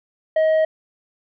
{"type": "tone with tanh clipping", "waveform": "sine", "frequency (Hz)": 632, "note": "D#5", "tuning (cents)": 27, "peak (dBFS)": -15, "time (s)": [0.36, 0.65], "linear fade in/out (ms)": 5, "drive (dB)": 5, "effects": []}